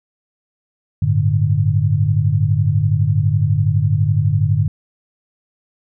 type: chord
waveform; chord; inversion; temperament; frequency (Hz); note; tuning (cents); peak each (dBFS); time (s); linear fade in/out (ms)
sine; G suspended second; none; equal with one note detuned; 98 / 110 / 147.43; G2 / A2 / D3; 0 / 0 / +7; -17 / -17 / -17; 1.02-4.68; 5
effects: none